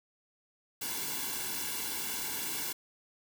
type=noise with comb filter; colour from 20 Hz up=white; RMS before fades=-36 dBFS; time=0.81-2.73 s; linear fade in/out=10 ms; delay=1.6 ms; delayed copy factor=-0.85; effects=none